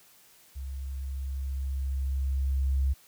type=tone with level ramp; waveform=sine; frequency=67.3 Hz; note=C2; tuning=49 cents sharp; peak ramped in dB=-34 to -22 dBFS; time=0.55-2.94 s; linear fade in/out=20 ms; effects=white hiss -58 dBFS RMS until 3.07 s